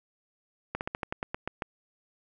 slowing click train, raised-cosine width 0.5 ms, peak -16 dBFS, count 10, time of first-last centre 0.75-1.622 s, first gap 59 ms, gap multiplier 1.12, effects none

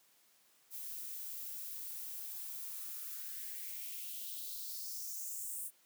violet noise with high-pass filter sweep, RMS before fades -44 dBFS, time 0.7-5.71 s, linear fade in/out 50 ms, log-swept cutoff 230 to 9300 Hz, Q 3.5, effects white hiss -69 dBFS RMS until 5.85 s + high-pass 150 Hz 12 dB/octave

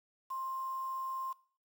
sine tone with quantisation, 1054 Hz, C6, 12 cents sharp, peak -36 dBFS, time 0.3-1.33 s, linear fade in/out 10 ms, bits 9, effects noise-tail reverb RT60 0.5 s tail -20 dB re dry

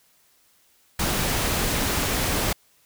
pink noise, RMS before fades -24 dBFS, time 0.99-2.53 s, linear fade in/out 5 ms, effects white hiss -61 dBFS RMS until 2.85 s

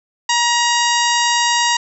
harmonic tone, 949 Hz, A#5, 31 cents sharp, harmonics 1 / 2 / 3 / 4 / 5 / 6 / 7 / 8, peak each -17 / -20 / -22 / -23 / -24 / -25 / -25 / -26 dBFS, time 0.29-1.77 s, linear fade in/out 5 ms, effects none

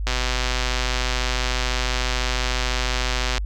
click train, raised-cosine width 0.2 ms, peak -6 dBFS, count 418, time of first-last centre 0.07-3.38 s, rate 126 Hz, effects added 50 Hz sine -23 dBFS peak until 3.45 s

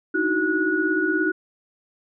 sine tone cluster, 302.6 / 319.3 / 372.3 / 1461 Hz, D#4 / D#4 / F#4 / F#6, -48 / +45 / +11 / -22 cents, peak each -28 / -24 / -25 / -23 dBFS, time 0.14-1.32 s, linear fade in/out 10 ms, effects none

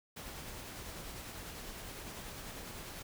pink noise with tremolo, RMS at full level -45 dBFS, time 0.16-3.03 s, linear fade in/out 10 ms, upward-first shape sine, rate 10 Hz, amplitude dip 25%, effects none

